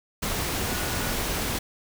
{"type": "tone in noise", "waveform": "sine", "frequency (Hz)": 1460, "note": "F#6", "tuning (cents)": -24, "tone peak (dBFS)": -39, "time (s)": [0.68, 1.13], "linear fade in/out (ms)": 10, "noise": "pink", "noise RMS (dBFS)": -28, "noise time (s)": [0.22, 1.59], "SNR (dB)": -14, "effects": []}